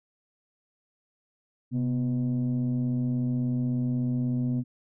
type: tone pair together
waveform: sine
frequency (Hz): 130 / 246.4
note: C3 / B3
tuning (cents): -11 / -4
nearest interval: major seventh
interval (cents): 1107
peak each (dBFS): -25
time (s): 1.71-4.64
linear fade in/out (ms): 50
effects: tanh soft clip ceiling -21 dBFS